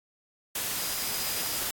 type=tone in noise; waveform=sine; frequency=4951 Hz; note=D#8; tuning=9 cents flat; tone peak=-39 dBFS; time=0.78-1.59 s; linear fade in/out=5 ms; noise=white; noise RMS=-31 dBFS; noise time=0.55-1.71 s; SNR=-11 dB; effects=AAC 64 kbps